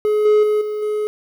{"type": "tone with level steps", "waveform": "triangle", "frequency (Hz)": 423.3, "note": "G#4", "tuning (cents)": 33, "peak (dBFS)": [-12, -8, -12, -19, -16], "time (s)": [0.05, 1.07], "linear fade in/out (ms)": 0, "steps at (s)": [0.25, 0.43, 0.61, 0.82], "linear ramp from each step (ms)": 5, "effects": ["8-bit"]}